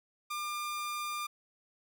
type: tone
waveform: sawtooth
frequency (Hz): 1199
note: D6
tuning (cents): +36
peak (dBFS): -31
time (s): 0.3-1.27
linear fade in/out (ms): 10
effects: none